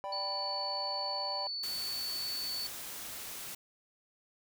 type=chord; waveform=triangle; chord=G major; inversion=second; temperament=equal; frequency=587.3 / 784 / 987.8 Hz; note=D5 / G5 / B5; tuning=0 / 0 / 0 cents; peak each=-39 dBFS; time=0.04-1.47 s; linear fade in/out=0 ms
type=tone; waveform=sine; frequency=4471 Hz; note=C#8; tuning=14 cents sharp; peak=-35 dBFS; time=0.12-2.67 s; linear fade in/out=5 ms
type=noise; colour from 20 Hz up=white; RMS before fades=-43 dBFS; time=1.63-3.55 s; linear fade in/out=5 ms
effects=none